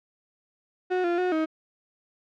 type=tone with pitch steps; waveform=35% pulse; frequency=366.3 / 346.2 / 364 / 316.2 Hz; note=F#4 / F4 / F#4 / D#4; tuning=-17 / -15 / -28 / +28 cents; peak=-21 dBFS; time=0.9-1.46 s; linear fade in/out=20 ms; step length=140 ms; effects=low-pass 2000 Hz 12 dB/octave